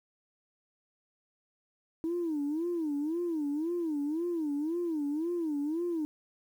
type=tone with vibrato; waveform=sine; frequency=316.4 Hz; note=D#4; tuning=29 cents sharp; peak=-28 dBFS; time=2.04-6.05 s; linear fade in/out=0 ms; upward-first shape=sine; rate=1.9 Hz; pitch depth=180 cents each way; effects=tanh soft clip ceiling -26 dBFS + 10-bit